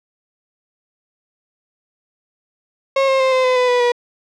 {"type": "tone with pitch steps", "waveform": "35% pulse", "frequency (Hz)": [542, 533.3, 524.7, 516.3, 508, 499.9, 491.9, 484], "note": ["C#5", "C5", "C5", "C5", "B4", "B4", "B4", "B4"], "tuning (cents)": [-39, 33, 5, -23, 49, 21, -7, -35], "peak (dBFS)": -11, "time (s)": [2.96, 3.92], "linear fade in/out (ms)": 5, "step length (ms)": 120, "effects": ["low-pass 4000 Hz 12 dB/octave"]}